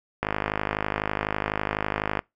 click train, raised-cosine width 0.5 ms, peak -9 dBFS, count 103, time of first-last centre 0.23-2.192 s, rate 52 Hz, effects noise-tail reverb RT60 0.2 s tail -25 dB re dry

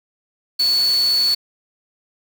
sine tone in noise, 4435 Hz, C#8, in tune, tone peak -14 dBFS, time 0.59-1.35 s, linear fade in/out 10 ms, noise white, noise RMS -31 dBFS, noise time 0.59-1.35 s, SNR +14 dB, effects none

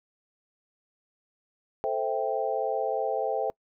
sine chord, A minor seventh, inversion none, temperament equal, 440 / 523.3 / 659.3 / 784 Hz, A4 / C5 / E5 / G5, 0 / 0 / 0 / 0 cents, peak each -31 dBFS, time 1.84-3.5 s, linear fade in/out 0 ms, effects noise-tail reverb RT60 0.1 s tail -26 dB re dry

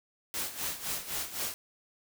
white noise with tremolo, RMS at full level -33 dBFS, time 0.34-1.54 s, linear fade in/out 0 ms, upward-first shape sine, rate 3.9 Hz, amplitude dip 75%, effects none

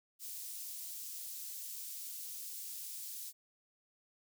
white high-pass noise, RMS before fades -45 dBFS, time 0.19-3.33 s, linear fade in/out 50 ms, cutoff 5400 Hz, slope 12 dB/octave, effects none

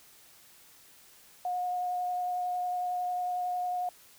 sine tone with vibrato, 721 Hz, F#5, 45 cents flat, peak -29 dBFS, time 1.45-3.89 s, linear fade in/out 2 ms, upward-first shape sine, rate 11 Hz, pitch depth 9 cents each way, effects white hiss -57 dBFS RMS until 4.18 s

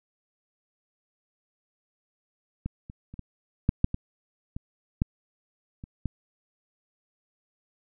clicks, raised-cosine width 5 ms, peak -18 / -28 / -30 / -24 / -8 / -7 / -17 / -22 / -10 / -27 / -16 dBFS, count 11, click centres 2.66 / 2.899 / 3.14 / 3.193 / 3.691 / 3.844 / 3.944 / 4.565 / 5.019 / 5.839 / 6.057 s, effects none

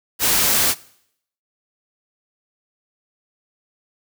white noise, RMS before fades -17 dBFS, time 0.19-0.75 s, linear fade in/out 50 ms, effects noise-tail reverb RT60 0.7 s tail -21 dB re dry

